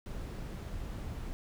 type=noise; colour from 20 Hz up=brown; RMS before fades=-40 dBFS; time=0.06-1.33 s; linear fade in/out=0 ms; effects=none